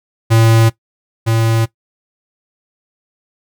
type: tone pair in turn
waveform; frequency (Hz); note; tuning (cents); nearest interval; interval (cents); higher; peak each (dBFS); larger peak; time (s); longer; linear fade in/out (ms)
square; 113.3 / 113.3; A#2 / A#2; -49 / -49; unison; 0; neither; -8 / -12; first; 0.3-0.7 / 1.26-1.66; neither; 20
effects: noise-tail reverb RT60 0.1 s tail -18 dB re dry